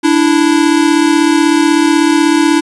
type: tone pair together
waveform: square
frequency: 293.7 / 329.9 Hz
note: D4 / E4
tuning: 0 / +1 cents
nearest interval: major second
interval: 201 cents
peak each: -11 dBFS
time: 0.03-2.61 s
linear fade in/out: 20 ms
effects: resampled to 24000 Hz